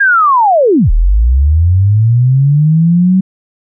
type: linear two-way sweep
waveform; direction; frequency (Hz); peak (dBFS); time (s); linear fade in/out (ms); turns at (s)
sine; down then up; 1650 to 35.62 to 190.7; -5; 0-3.21; 10; 0.91
effects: none